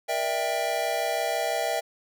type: chord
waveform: square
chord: E half-diminished seventh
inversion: second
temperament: just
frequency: 474.7 / 593.3 / 659.3 / 791.1 Hz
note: Bb4 / D5 / E5 / G5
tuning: +31 / +18 / 0 / +16 cents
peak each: -35 / -33 / -29 / -31 dBFS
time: 0.08-1.81 s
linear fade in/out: 20 ms
effects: none